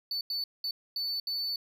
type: tone bursts at uneven times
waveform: triangle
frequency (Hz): 4494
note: C#8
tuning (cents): +23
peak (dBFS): -29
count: 5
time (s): 0.11-0.21 / 0.3-0.44 / 0.64-0.71 / 0.96-1.2 / 1.27-1.56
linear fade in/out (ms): 2
effects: none